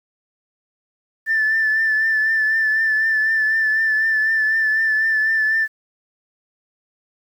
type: tone with vibrato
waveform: sine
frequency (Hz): 1762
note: A6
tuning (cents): +2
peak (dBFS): -14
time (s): 1.26-5.68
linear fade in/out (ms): 50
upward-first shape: triangle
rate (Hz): 4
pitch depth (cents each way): 36
effects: tanh soft clip ceiling -11 dBFS + 8-bit